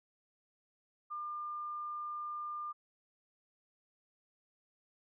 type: tone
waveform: sine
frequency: 1200 Hz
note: D6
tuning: 37 cents sharp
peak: -38 dBFS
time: 1.1-2.73 s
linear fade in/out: 20 ms
effects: none